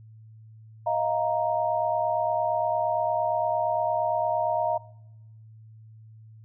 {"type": "chord", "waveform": "sine", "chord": "Eb suspended second", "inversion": "none", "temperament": "equal with one note detuned", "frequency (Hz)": [629.8, 698.5, 932.3], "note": ["Eb5", "F5", "Bb5"], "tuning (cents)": [21, 0, 0], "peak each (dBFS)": -27, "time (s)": [0.86, 4.78], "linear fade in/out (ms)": 10, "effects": ["noise-tail reverb RT60 0.9 s tail -22 dB re dry", "added 110 Hz sine -46 dBFS peak until 6.44 s"]}